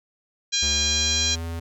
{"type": "harmonic tone", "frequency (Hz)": 810, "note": "G#5", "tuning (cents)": -43, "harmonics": [2, 3, 4, 5, 6, 7, 8, 9], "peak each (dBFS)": [-36, -31, -27, -25, -34, -26, -30, -34], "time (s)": [0.52, 1.36], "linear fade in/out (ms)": 20}
{"type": "tone with pitch glide", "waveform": "square", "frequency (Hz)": [73.42, 83.37], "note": ["D2", "E2"], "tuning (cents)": [0, 20], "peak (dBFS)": -29, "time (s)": [0.62, 1.6], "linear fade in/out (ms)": 10, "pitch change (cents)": 220, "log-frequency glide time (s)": [0.74, 1.45]}
{"effects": []}